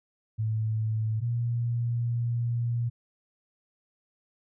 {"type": "tone pair in turn", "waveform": "sine", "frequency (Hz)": [109.9, 118.52], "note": ["A2", "A#2"], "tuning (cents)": [-2, 29], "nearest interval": "minor second", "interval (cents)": 131, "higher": "second", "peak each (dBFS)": -25, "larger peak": "neither", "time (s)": [[0.38, 1.21], [1.21, 2.9]], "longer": "second", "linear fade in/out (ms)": 20, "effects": []}